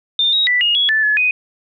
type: tone with pitch steps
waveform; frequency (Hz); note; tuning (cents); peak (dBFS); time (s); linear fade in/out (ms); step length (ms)
sine; 3609 / 3797 / 1974 / 2859 / 3354 / 1752 / 1709 / 2496; A7 / A#7 / B6 / F7 / G#7 / A6 / G#6 / D#7; +43 / +31 / -1 / +40 / +16 / -8 / +49 / +5; -12; 0.19-1.31; 2; 140
effects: none